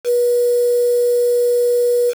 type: tone with quantisation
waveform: sine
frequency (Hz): 484.5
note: B4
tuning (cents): -33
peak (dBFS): -12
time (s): 0.04-2.14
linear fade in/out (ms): 50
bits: 5
effects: none